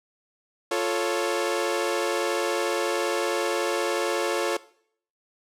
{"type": "chord", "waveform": "sawtooth", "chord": "F augmented", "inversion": "none", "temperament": "equal", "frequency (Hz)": [349.2, 440, 554.4], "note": ["F4", "A4", "C#5"], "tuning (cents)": [0, 0, 0], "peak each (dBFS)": -24, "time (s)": [0.71, 4.57], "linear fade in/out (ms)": 5, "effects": ["noise-tail reverb RT60 0.6 s tail -19 dB re dry", "low-pass 11000 Hz 12 dB/octave"]}